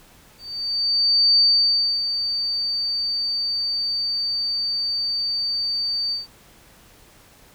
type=tone with ADSR envelope; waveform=sine; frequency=4600 Hz; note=D8; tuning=37 cents flat; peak=-12 dBFS; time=0.38-6.27 s; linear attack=1000 ms; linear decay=630 ms; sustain=-9 dB; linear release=150 ms; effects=pink hiss -51 dBFS RMS until 7.54 s